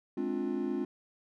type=chord; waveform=triangle; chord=D half-diminished seventh; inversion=second; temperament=just; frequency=211.4 / 264.3 / 293.7 / 352.4 Hz; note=Ab3 / C4 / D4 / F4; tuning=+31 / +18 / 0 / +16 cents; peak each=-36 / -33 / -35 / -33 dBFS; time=0.17-0.85 s; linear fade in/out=5 ms; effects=none